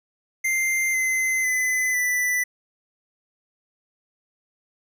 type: tone with pitch steps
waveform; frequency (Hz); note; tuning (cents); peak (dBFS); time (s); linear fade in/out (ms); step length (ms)
square; 2093 / 2056 / 2019 / 1983.5; C7 / C7 / B6 / B6; 0 / -31 / +38 / +7; -21; 0.44-2.44; 10; 500
effects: none